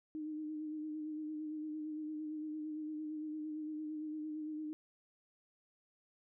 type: tone with vibrato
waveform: sine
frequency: 307.2 Hz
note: D#4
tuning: 22 cents flat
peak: -39 dBFS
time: 0.15-4.73 s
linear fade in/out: 0 ms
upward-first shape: sine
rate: 8.8 Hz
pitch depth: 29 cents each way
effects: none